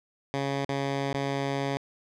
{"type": "tone with dropouts", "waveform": "10% pulse", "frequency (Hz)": 138.59, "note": "C#3", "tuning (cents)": 0, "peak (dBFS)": -19, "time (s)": [0.34, 1.77], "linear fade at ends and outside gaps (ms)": 0, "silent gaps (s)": [[0.648, 0.692], [1.129, 1.142]], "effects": ["low-pass 5000 Hz 12 dB/octave"]}